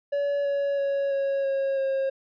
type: tone with pitch steps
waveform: triangle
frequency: 569 / 562.8 / 556.6 / 550.6 / 544.6 / 538.6 Hz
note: C#5 / C#5 / C#5 / C#5 / C#5 / C#5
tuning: +45 / +26 / +7 / -12 / -31 / -50 cents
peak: -21 dBFS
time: 0.12-2.1 s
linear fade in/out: 10 ms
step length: 330 ms
effects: resampled to 11025 Hz